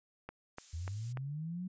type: click train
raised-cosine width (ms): 0.5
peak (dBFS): -28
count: 4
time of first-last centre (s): 0.29-1.172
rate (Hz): 3.4
type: noise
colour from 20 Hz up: violet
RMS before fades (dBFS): -47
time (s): 0.57-1.13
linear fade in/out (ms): 10
type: linear sweep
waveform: sine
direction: up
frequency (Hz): 77.78 to 187.7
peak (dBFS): -37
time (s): 0.73-1.68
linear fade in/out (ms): 10
effects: resampled to 16000 Hz